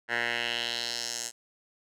10% pulse tone with band-pass filter sweep, 118.6 Hz, A#2, 30 cents sharp, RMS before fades -32 dBFS, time 0.08-1.32 s, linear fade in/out 50 ms, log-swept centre 1700 to 7500 Hz, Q 2.4, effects none

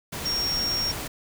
sine tone in noise, 5560 Hz, F8, 9 cents flat, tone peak -24 dBFS, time 0.25-0.92 s, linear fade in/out 10 ms, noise pink, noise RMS -33 dBFS, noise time 0.12-1.08 s, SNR +6 dB, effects none

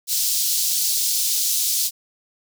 pink high-pass noise, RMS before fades -21 dBFS, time 0.07-1.91 s, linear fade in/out 50 ms, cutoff 4300 Hz, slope 24 dB/octave, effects none

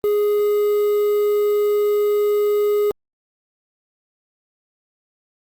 triangle tone with quantisation, 415.3 Hz, G#4, in tune, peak -13 dBFS, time 0.04-2.91 s, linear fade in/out 0 ms, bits 6, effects Opus 24 kbps

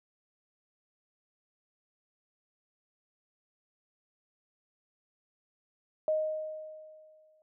sine tone with exponential decay, 622.3 Hz, D#5, in tune, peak -24 dBFS, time 6.08-7.42 s, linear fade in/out 1 ms, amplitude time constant 290 ms, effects none

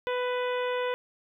harmonic tone, 496.7 Hz, B4, 10 cents sharp, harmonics 1 / 2 / 3 / 4 / 5 / 6 / 7, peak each -28 / -34 / -38 / -40 / -42 / -44 / -45 dBFS, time 0.07-0.94 s, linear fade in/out 0 ms, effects 11-bit

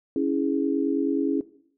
sine chord, C# minor, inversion none, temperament equal with one note detuned, 277.2 / 326.6 / 415.3 Hz, C#4 / E4 / G#4, 0 / -16 / 0 cents, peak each -24 / -26 / -28 dBFS, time 0.16-1.41 s, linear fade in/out 2 ms, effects noise-tail reverb RT60 0.6 s tail -17 dB re dry

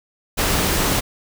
pink noise, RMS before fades -19 dBFS, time 0.37-1.01 s, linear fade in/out 20 ms, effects none

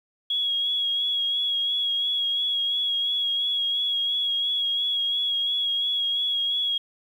sine tone with vibrato, 3322 Hz, G#7, in tune, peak -22 dBFS, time 0.3-6.78 s, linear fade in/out 5 ms, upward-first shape sine, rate 2.9 Hz, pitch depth 27 cents each way, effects 9-bit

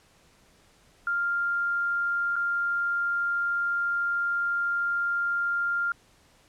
sine tone with dropouts, 1396.9 Hz, F6, in tune, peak -24 dBFS, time 1.07-5.92 s, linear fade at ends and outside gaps 2 ms, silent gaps 2.358-2.363 s, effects pink hiss -60 dBFS RMS until 6.48 s + low-pass 10000 Hz 12 dB/octave

